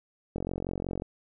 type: click train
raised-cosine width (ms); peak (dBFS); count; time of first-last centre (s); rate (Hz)
2; -19; 31; 0.36-1.021; 45.4
effects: none

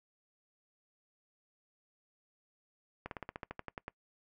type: slowing click train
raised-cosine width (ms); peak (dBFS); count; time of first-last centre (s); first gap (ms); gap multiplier
0.5; -25; 12; 3.06-3.881; 52; 1.07
effects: noise-tail reverb RT60 0.1 s tail -23 dB re dry

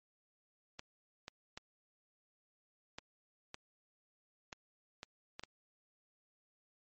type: clicks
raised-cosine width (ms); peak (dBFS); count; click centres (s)
0.2; -27; 9; 0.794 / 1.281 / 1.575 / 2.985 / 3.544 / 4.528 / 5.031 / 5.395 / 5.436
effects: MP3 32 kbps

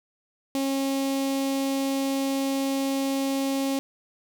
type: tone with notch filter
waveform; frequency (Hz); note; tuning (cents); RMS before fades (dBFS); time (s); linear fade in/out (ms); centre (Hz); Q
sawtooth; 272; C#4; -33; -26; 0.55-3.79; 0; 1500; 0.94
effects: none

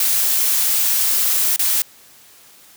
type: noise with dropouts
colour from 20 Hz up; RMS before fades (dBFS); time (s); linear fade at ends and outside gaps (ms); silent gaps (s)
blue; -17; 0-1.82; 2; 1.562-1.593
effects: white hiss -47 dBFS RMS until 2.76 s + high-pass 60 Hz 12 dB/octave

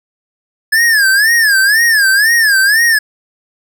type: tone with vibrato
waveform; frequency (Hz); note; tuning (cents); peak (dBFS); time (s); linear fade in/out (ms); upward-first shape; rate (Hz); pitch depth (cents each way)
square; 1703; G#6; +43; -8; 0.72-2.99; 10; sine; 2; 170
effects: none

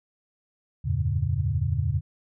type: tone cluster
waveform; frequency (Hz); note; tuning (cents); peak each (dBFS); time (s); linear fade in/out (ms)
sine; 81.6 / 94.1 / 112 / 140.2; E2 / F#2 / A2 / C#3; -17 / +30 / +31 / +20; -28; 0.84-2.01; 20
effects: none

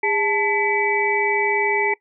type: tone cluster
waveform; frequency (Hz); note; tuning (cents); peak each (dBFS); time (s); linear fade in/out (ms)
sine; 407.3 / 877 / 1996 / 2290; G#4 / A5 / B6 / D7; -34 / -6 / +18 / -44; -23; 0.03-1.94; 5
effects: noise-tail reverb RT60 0.1 s tail -21 dB re dry

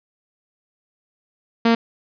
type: tone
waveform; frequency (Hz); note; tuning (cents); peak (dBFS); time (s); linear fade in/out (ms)
sawtooth; 230.3; A#3; -21; -9; 1.65-1.75; 5
effects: resampled to 11025 Hz + 8-bit

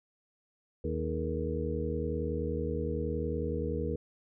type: harmonic tone with a mistuned harmonic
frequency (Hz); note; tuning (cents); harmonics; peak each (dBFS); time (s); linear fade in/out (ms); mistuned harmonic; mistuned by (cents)
79.1; D#2; +29; 1 / 2 / 3 / 4 / 5 / 6; -35 / -38 / -39 / -40 / -38 / -36; 0.84-3.96; 5; 5; +120
effects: none

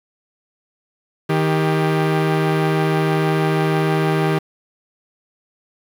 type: tone pair together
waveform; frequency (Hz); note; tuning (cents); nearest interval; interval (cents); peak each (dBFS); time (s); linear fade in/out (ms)
sawtooth; 157.23 / 396.2; D#3 / G4; +18 / +18; octave + major third; 1600; -13 / -16; 1.29-4.39; 10
effects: low-pass 3000 Hz 12 dB/octave + 7-bit

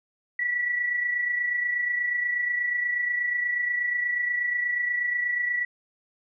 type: tone pair together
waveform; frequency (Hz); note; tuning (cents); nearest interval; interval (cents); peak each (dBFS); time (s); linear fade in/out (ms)
sine; 1947.2 / 1975.5; B6 / B6; -25 / 0; unison; 25; -24 / -34; 0.39-5.65; 5
effects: none

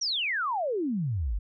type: exponential sweep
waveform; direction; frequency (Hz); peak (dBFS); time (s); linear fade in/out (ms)
sine; down; 5920 to 43.96; -26; 0.01-1.39; 10
effects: none

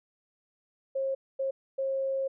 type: tone bursts at uneven times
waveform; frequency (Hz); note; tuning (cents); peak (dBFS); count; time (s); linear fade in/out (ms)
sine; 538; C5; +48; -27; 3; 0.95-1.15 / 1.39-1.51 / 1.78-2.28; 10
effects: none

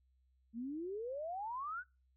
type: exponential sweep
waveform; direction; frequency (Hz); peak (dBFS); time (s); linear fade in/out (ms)
sine; up; 220 to 1534; -39; 0.53-1.84; 50
effects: noise-tail reverb RT60 0.3 s tail -26 dB re dry + added 64 Hz sine -70 dBFS peak until 2.16 s

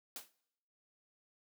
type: noise with exponential decay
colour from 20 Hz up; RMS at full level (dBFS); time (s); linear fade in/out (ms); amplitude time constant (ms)
white; -41; 0.16-0.32; 1; 34
effects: noise-tail reverb RT60 0.8 s tail -22 dB re dry + high-pass 200 Hz 12 dB/octave

